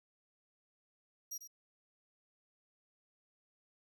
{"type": "tone with echo", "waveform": "sawtooth", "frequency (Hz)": 5720, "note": "F8", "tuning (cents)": 41, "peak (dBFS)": -38, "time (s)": [1.31, 1.38], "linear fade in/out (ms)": 10, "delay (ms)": 96, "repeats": 1, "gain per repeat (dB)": -9, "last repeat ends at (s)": 1.476, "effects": []}